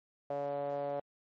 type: tone with band-pass filter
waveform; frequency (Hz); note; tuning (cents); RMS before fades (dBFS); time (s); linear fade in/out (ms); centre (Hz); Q
sawtooth; 142.1; C#3; +43; -36; 0.3-1; 5; 620; 9.5
effects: MP3 32 kbps